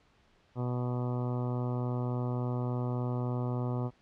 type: harmonic tone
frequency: 123.47 Hz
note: B2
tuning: in tune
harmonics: 1 / 2 / 3 / 4 / 5 / 6 / 7 / 8 / 9 / 10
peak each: -31 / -37 / -41 / -43 / -45 / -47 / -48 / -49 / -50 / -51 dBFS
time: 0.55-3.91 s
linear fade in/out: 50 ms
effects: pink hiss -66 dBFS RMS until 4.01 s + low-pass 4000 Hz 12 dB/octave